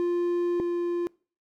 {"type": "tone pair in turn", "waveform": "triangle", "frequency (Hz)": [349.2, 347.5], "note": ["F4", "F4"], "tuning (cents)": [0, -9], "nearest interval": "unison", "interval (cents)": 9, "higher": "first", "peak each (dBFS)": [-21, -23], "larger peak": "first", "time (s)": [[0, 0.6], [0.6, 1.07]], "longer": "first", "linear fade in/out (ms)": 0, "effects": ["noise-tail reverb RT60 0.4 s tail -24 dB re dry", "AAC 64 kbps"]}